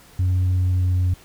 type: tone with pitch glide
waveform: sine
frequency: 91.6 to 90.6 Hz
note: F#2 to F#2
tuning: -17 to -36 cents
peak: -14 dBFS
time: 0.19-1.14 s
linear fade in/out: 5 ms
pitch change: -19 cents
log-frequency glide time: 0.54-1.02 s
effects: tanh soft clip ceiling -15 dBFS + pink hiss -49 dBFS RMS until 1.24 s